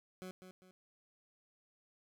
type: tone with echo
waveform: 20% pulse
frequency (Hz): 185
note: F#3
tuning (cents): 0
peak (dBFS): -40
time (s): 0.22-0.31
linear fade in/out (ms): 0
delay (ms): 200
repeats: 2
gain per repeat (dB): -8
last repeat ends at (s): 0.71
effects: none